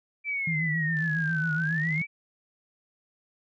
sine exponential two-way sweep, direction down then up, 2340 to 1436 to 2340 Hz, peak -27 dBFS, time 0.24-2.07 s, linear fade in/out 50 ms, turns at 1.55 s
sine tone with vibrato, 159.3 Hz, D#3, 41 cents sharp, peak -27 dBFS, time 0.47-2.02 s, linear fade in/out 5 ms, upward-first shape sine, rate 7.3 Hz, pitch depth 73 cents each way
click train, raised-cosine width 0.2 ms, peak -32 dBFS, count 59, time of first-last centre 0.97-2.015 s, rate 55.5 Hz
effects none

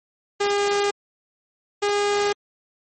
sawtooth tone pair in turn, 405.6 / 408.7 Hz, G#4 / G#4, -41 / -28 cents, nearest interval unison, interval 13 cents, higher second, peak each -15 dBFS, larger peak neither, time 0.4-0.91 / 1.82-2.33 s, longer neither, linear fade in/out 10 ms, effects MP3 32 kbps

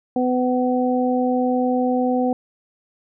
harmonic tone, 251.2 Hz, B3, 30 cents sharp, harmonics 1 / 2 / 3, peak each -19 / -22 / -24 dBFS, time 0.16-2.33 s, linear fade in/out 2 ms, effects none

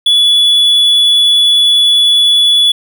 triangle tone, 3421 Hz, A7, 49 cents flat, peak -4 dBFS, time 0.06-2.72 s, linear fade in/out 5 ms, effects none

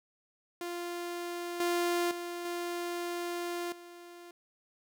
sawtooth tone with level steps, 348 Hz, F4, 6 cents flat, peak -32 / -24 / -33 / -30 / -44 dBFS, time 0.61-4.31 s, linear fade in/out 2 ms, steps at 1.6 / 2.11 / 2.45 / 3.72 s, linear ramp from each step 2 ms, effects none

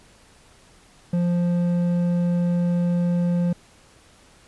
sine tone with hard clipping, 174.61 Hz, F3, in tune, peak -20 dBFS, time 1.13-3.53 s, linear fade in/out 5 ms, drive 6 dB, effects pink hiss -53 dBFS RMS until 4.47 s + resampled to 24000 Hz

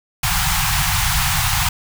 pink band-stop noise, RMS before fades -18 dBFS, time 0.23-1.69 s, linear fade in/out 5 ms, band 170 to 730 Hz, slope 96 dB/octave, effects none

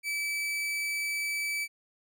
40% pulse tone, 2305 Hz, D7, 33 cents flat, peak -29 dBFS, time 0.03-1.68 s, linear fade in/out 50 ms, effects none

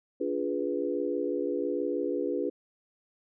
sine chord, D diminished seventh, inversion none, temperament equal with one note detuned, 288 / 349.2 / 415.3 / 493.9 Hz, D4 / F4 / Ab4 / Cb5, -34 / 0 / 0 / 0 cents, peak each -33 dBFS, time 0.2-2.5 s, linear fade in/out 10 ms, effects none

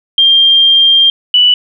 sine tone pair in turn, 3192 / 2963 Hz, G7 / F#7, +31 / +2 cents, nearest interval minor second, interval 129 cents, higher first, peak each -4 dBFS, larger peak neither, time 0.18-1.1 / 1.34-1.54 s, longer first, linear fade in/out 2 ms, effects none

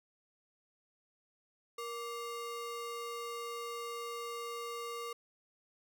square ring-modulated tone, 820 Hz, G#5, 22 cents flat, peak -37 dBFS, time 1.78-5.13 s, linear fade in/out 5 ms, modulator 349 Hz, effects none

